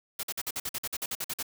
white noise bursts, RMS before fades -33 dBFS, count 14, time 0.19-1.428 s, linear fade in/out 5 ms, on 42 ms, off 50 ms, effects none

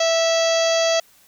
harmonic tone with a mistuned harmonic, 659.3 Hz, E5, in tune, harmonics 1 / 2 / 3 / 4 / 5 / 6 / 7 / 8 / 9 / 10, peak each -17 / -30 / -29 / -30 / -27 / -34 / -28 / -35 / -30 / -31 dBFS, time 0-1 s, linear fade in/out 5 ms, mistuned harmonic 3, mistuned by -22 cents, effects white hiss -54 dBFS RMS until 1.27 s

